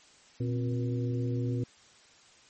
harmonic tone with a mistuned harmonic, 120 Hz, B2, 49 cents flat, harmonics 1 / 2 / 3 / 4, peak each -29 / -35 / -39 / -41 dBFS, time 0.4-1.64 s, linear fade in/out 5 ms, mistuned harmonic 2, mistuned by +150 cents, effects white hiss -58 dBFS RMS until 2.49 s + MP3 32 kbps

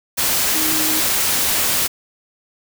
sine tone in noise, 312.2 Hz, D#4, 6 cents sharp, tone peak -25 dBFS, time 0.54-1.01 s, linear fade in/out 20 ms, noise white, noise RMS -18 dBFS, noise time 0.17-1.88 s, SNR -10 dB, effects none

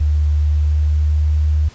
sine tone with pitch glide, 74.8 to 75.8 Hz, D2 to D#2, +32 to -45 cents, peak -12 dBFS, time 0-1.69 s, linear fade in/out 10 ms, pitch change +23 cents, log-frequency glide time 0.25-1.36 s, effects pink hiss -44 dBFS RMS until 1.74 s + resampled to 16000 Hz

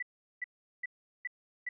sine tone bursts, 1975.5 Hz, B6, in tune, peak -33 dBFS, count 5, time 0-1.69 s, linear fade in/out 5 ms, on 26 ms, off 390 ms, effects none

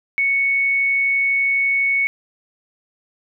sine tone, 2217 Hz, C#7, in tune, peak -15 dBFS, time 0.18-2.07 s, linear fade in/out 0 ms, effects none

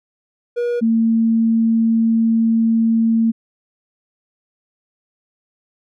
triangle / sine tone pair in turn, 480 / 226.5 Hz, B4 / A#3, -49 / -50 cents, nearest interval octave + minor second, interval 1301 cents, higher first, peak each -15 / -12 dBFS, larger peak second, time 0.56-0.81 / 0.81-3.32 s, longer second, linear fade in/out 20 ms, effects none

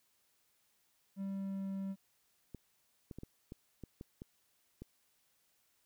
triangle tone with pitch glide, 195.2 to 193.96 Hz, G3 to G3, -7 to -18 cents, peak -35 dBFS, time 1.16-1.96 s, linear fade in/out 50 ms, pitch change -11 cents, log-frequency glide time 1.32-1.68 s
clicks, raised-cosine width 3 ms, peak -33 dBFS, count 9, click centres 2.547 / 3.112 / 3.186 / 3.234 / 3.521 / 3.837 / 4.011 / 4.219 / 4.82 s
effects white hiss -75 dBFS RMS until 5.85 s

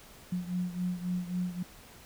sine beating tone pair, 178.7 / 182.4 Hz, F3 / F#3, +40 / -24 cents, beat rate 3.7 Hz, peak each -32 / -36 dBFS, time 0.32-1.63 s, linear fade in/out 5 ms, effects pink hiss -53 dBFS RMS until 2.05 s

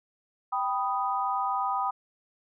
sine chord, G augmented, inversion none, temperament equal, 784 / 987.8 / 1244.5 Hz, G5 / B5 / D#6, 0 / 0 / 0 cents, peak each -30 dBFS, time 0.52-1.91 s, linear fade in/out 10 ms, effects none

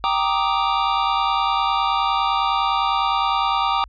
square chord, Eb major seventh, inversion first, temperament equal, 784 / 932.3 / 1174.7 / 1244.5 Hz, G5 / Bb5 / D6 / Eb6, 0 / 0 / 0 / 0 cents, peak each -24 / -24 / -23 / -26 dBFS, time 0.04-3.84 s, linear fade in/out 0 ms, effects added 50 Hz sine -41 dBFS peak until 3.88 s + resampled to 11025 Hz

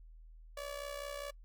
sawtooth tone with amplitude modulation, 573 Hz, D5, 43 cents flat, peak -34 dBFS, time 0.57-1.31 s, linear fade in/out 5 ms, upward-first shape sine, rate 64.9 Hz, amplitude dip 65%, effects noise-tail reverb RT60 0.1 s tail -24 dB re dry + added 40 Hz sine -52 dBFS peak until 1.44 s

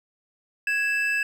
triangle tone pair together, 1661.2 / 2637 Hz, G#6 / E7, 0 / 0 cents, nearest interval minor sixth, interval 800 cents, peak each -23 dBFS, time 0.67-1.23 s, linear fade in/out 2 ms, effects none

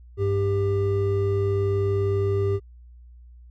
triangle tone pair together, 99.08 / 396.9 Hz, G2 / G4, +19 / +22 cents, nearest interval 2 octaves, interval 2403 cents, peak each -21 dBFS, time 0.17-2.6 s, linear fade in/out 50 ms, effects added 60 Hz sine -44 dBFS peak until 3.5 s

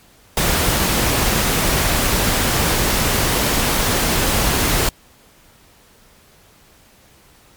pink noise, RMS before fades -17 dBFS, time 0.37-4.89 s, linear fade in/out 2 ms, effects pink hiss -50 dBFS RMS until 7.56 s + MP3 96 kbps

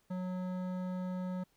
triangle tone with hard clipping, 183.2 Hz, F#3, 17 cents flat, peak -37 dBFS, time 0.1-1.44 s, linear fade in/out 10 ms, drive 17 dB, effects pink hiss -73 dBFS RMS until 1.56 s

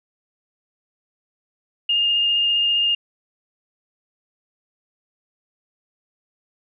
sine tone with vibrato, 2826 Hz, F7, 20 cents sharp, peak -16 dBFS, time 1.89-2.95 s, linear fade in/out 5 ms, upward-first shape sine, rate 15 Hz, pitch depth 10 cents each way, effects none

